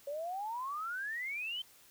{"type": "exponential sweep", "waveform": "sine", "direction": "up", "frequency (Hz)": [554.4, 3136], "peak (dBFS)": -36, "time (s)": [0.07, 1.62], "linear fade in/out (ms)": 5, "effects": ["white hiss -61 dBFS RMS until 1.9 s"]}